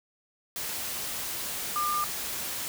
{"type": "tone in noise", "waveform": "sine", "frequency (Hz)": 1201, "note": "D6", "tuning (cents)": 38, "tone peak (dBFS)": -26, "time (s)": [1.76, 2.04], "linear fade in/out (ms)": 0, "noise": "white", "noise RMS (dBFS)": -34, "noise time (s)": [0.56, 2.68], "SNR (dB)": 5, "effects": []}